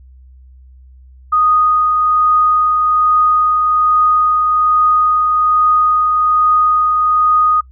sine tone with tremolo, 1241 Hz, D#6, 5 cents flat, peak -8 dBFS, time 1.32-7.61 s, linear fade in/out 10 ms, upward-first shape triangle, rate 1.2 Hz, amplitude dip 30%, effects noise-tail reverb RT60 0.1 s tail -21 dB re dry + added 64 Hz sine -38 dBFS peak until 7.71 s

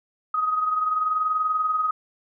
sine tone pair together, 1254.5 / 1275 Hz, D#6 / D#6, +14 / +42 cents, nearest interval unison, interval 28 cents, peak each -21 / -30 dBFS, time 0.34-1.91 s, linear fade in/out 5 ms, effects none

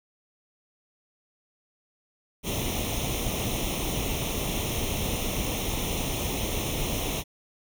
pink noise with comb filter, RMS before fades -29 dBFS, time 2.43-7.24 s, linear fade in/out 50 ms, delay 0.32 ms, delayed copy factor +0.8, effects none

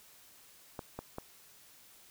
clicks, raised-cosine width 1 ms, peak -25 dBFS, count 3, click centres 0.792 / 0.99 / 1.184 s, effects white hiss -59 dBFS RMS until 2.1 s

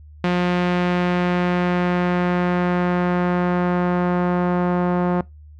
sawtooth tone with low-pass filter sweep, 177.9 Hz, F3, 32 cents sharp, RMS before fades -19 dBFS, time 0.24-5.21 s, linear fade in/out 2 ms, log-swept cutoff 2900 to 1100 Hz, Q 1.1, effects noise-tail reverb RT60 0.2 s tail -23 dB re dry + added 75 Hz sine -40 dBFS peak until 5.59 s

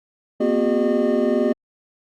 triangle tone cluster, 234.2 / 255.8 / 365.2 / 405.8 / 607 Hz, A#3 / C4 / F#4 / G#4 / D#5, +8 / -39 / -23 / -40 / -43 cents, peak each -21 dBFS, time 0.4-1.53 s, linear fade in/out 10 ms, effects Opus 48 kbps

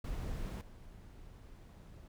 brown noise with level steps, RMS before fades -40 / -53 dBFS, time 0.04-2.08 s, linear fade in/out 5 ms, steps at 0.61 s, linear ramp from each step 2 ms, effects none

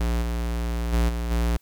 square tone with level steps, 58.27 Hz, A#1, in tune, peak -22 / -25 / -19 / -26 / -21 dBFS, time 0-1.57 s, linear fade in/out 5 ms, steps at 0.21 / 0.92 / 1.08 / 1.3 s, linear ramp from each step 20 ms, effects white hiss -64 dBFS RMS until 1.61 s

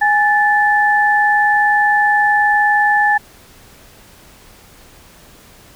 sine tone pair together, 830.6 / 1749.8 Hz, G#5 / A6, 0 / -10 cents, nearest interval octave + minor second, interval 1290 cents, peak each -13 dBFS, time 0.01-3.18 s, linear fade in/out 10 ms, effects pink hiss -44 dBFS RMS until 5.75 s

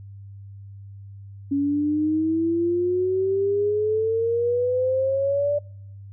sine exponential sweep, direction up, 278.3 to 587.3 Hz, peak -19 dBFS, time 1.51-5.59 s, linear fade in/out 10 ms, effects noise-tail reverb RT60 0.7 s tail -25 dB re dry + added 99 Hz sine -38 dBFS peak until 6.12 s

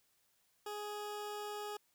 20% pulse tone, 416.5 Hz, G#4, 5 cents sharp, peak -36 dBFS, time 0.66-1.77 s, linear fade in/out 5 ms, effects white hiss -75 dBFS RMS until 1.94 s

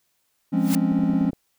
triangle chord, Db major seventh, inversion first, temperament equal, 174.61 / 207.7 / 261.6 / 277.2 Hz, F3 / Ab3 / C4 / Db4, 0 / 0 / 0 / 0 cents, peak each -22 dBFS, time 0.52-1.31 s, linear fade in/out 20 ms
white noise with exponential growth, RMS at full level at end -25 dBFS, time 0.57-0.75 s, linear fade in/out 0 ms, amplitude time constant 39 ms
clicks, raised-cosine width 2 ms, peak -24 dBFS, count 9, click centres 0.92 / 0.991 / 1.035 / 1.099 / 1.136 / 1.213 / 1.251 / 1.295 / 1.332 s
effects white hiss -70 dBFS RMS until 1.58 s

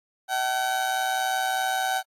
30% pulse tone with amplitude modulation, 759 Hz, F#5, 44 cents sharp, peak -18 dBFS, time 0.28-2.03 s, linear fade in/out 50 ms, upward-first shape sine, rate 125 Hz, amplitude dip 60%, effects AAC 48 kbps

